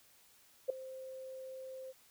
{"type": "tone with ADSR envelope", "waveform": "sine", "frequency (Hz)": 523.3, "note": "C5", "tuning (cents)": 0, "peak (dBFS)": -26, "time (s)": [0.68, 1.93], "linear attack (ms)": 19, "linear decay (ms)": 4, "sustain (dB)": -18, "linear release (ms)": 30, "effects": ["white hiss -65 dBFS RMS until 2.1 s"]}